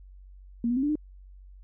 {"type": "tone with pitch steps", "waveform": "sine", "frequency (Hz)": [234.8, 243.6, 264.8, 292.4, 303.4], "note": ["A#3", "B3", "C4", "D4", "D#4"], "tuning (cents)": [13, -24, 21, -7, -44], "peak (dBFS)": -23, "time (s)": [0.64, 0.955], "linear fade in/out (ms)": 2, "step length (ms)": 63, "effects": ["added 47 Hz sine -46 dBFS peak until 1.63 s"]}